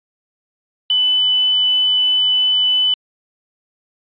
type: tone with quantisation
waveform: sine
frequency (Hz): 2999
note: F#7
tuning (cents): +23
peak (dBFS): -12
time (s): 0.9-2.94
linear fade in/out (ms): 2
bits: 5
effects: resampled to 8000 Hz